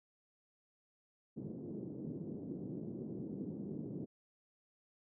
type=band-pass noise; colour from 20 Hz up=pink; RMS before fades=-44 dBFS; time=1.36-4.06 s; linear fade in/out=20 ms; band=150 to 370 Hz; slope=24 dB/octave; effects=none